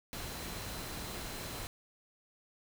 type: tone in noise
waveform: sine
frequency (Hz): 4067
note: C8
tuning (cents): -50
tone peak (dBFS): -53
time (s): 0.13-1.67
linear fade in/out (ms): 0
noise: pink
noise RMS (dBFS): -42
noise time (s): 0.13-1.67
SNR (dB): -14
effects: none